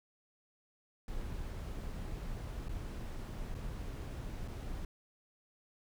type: noise with dropouts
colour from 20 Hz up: brown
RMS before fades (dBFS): -41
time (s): 1.08-4.85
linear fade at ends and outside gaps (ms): 2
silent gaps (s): 2.685-2.692 / 3.544-3.549 / 4.478-4.482
effects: none